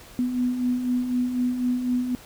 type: beating tone pair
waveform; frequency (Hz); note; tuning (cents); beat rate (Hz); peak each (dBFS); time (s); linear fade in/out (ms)
sine; 245 / 249; B3 / B3; -14 / +14; 4; -31 / -22; 0.19-2.15; 0
effects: pink hiss -47 dBFS RMS until 2.25 s